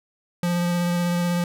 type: tone with vibrato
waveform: square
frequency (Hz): 174.61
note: F3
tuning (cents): 0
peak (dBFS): -21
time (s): 0.43-1.44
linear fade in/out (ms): 2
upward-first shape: sine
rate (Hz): 16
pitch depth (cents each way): 12
effects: none